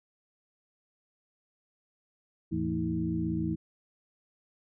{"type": "tone cluster", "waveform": "sine", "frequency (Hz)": [82.3, 110, 167.9, 224.8, 319.8], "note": ["E2", "A2", "E3", "A3", "D#4"], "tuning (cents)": [-2, 0, 32, 37, 48], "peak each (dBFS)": [-38, -39, -32, -36, -32], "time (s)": [2.51, 3.56], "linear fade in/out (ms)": 20, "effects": []}